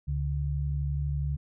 sine tone pair together, 70.62 / 142.8 Hz, C#2 / D3, +33 / -48 cents, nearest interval octave, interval 1219 cents, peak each -29 / -30 dBFS, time 0.07-1.37 s, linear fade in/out 20 ms, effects none

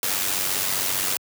white noise with amplitude modulation, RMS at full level -22 dBFS, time 0.03-1.17 s, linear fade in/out 2 ms, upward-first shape sine, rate 95.2 Hz, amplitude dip 55%, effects high-pass 80 Hz 12 dB/octave

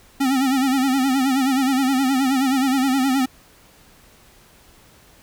square tone with vibrato, 265.5 Hz, C4, 25 cents sharp, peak -17 dBFS, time 0.2-3.26 s, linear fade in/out 10 ms, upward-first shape sine, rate 9.5 Hz, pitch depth 84 cents each way, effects pink hiss -51 dBFS RMS until 5.22 s

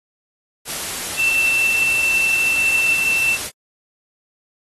sine tone in noise, 2675 Hz, E7, 25 cents sharp, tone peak -15 dBFS, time 1.16-3.38 s, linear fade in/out 50 ms, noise white, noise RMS -26 dBFS, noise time 0.65-3.51 s, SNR +8 dB, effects AAC 32 kbps

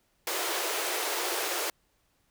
pink high-pass noise, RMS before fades -31 dBFS, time 0.27-1.7 s, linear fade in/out 2 ms, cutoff 330 Hz, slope 96 dB/octave, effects pink hiss -71 dBFS RMS until 2.3 s

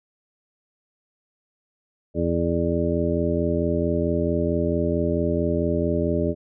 harmonic tone, 84.5 Hz, E2, 43 cents sharp, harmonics 1 / 2 / 3 / 4 / 5 / 7, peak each -27 / -27 / -27 / -27 / -27 / -27 dBFS, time 2.14-6.35 s, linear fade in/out 50 ms, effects none

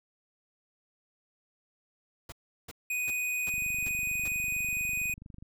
pink noise bursts, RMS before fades -43 dBFS, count 6, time 2.29-4.282 s, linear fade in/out 5 ms, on 32 ms, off 360 ms
square tone, 2489 Hz, D#7, in tune, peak -30 dBFS, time 2.9-5.14 s, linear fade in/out 5 ms
click train, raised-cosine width 5 ms, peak -34 dBFS, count 47, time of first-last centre 3.54-5.425 s, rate 24.4 Hz
effects none

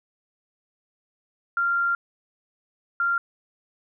sine tone pair in turn, 1388 / 1388 Hz, F6 / F6, -11 / -11 cents, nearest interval unison, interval 0 cents, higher neither, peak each -20 dBFS, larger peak neither, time 1.57-1.95 / 3-3.18 s, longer first, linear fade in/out 2 ms, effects none

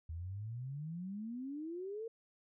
sine exponential sweep, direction up, 78.3 to 466.2 Hz, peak -40 dBFS, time 0.09-2.08 s, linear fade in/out 5 ms, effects none

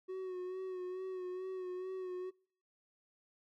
triangle tone with vibrato, 370 Hz, F#4, in tune, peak -37 dBFS, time 0.08-2.31 s, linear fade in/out 20 ms, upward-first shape sine, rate 2.3 Hz, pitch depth 35 cents each way, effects noise-tail reverb RT60 0.5 s tail -24 dB re dry

